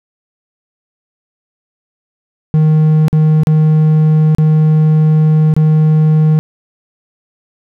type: tone with dropouts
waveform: triangle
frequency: 155.4 Hz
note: D#3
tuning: 2 cents flat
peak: -4 dBFS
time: 2.54-6.39 s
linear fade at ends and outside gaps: 0 ms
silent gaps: 3.082-3.129 / 3.434-3.471 / 4.349-4.384 / 5.539-5.565 s
effects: none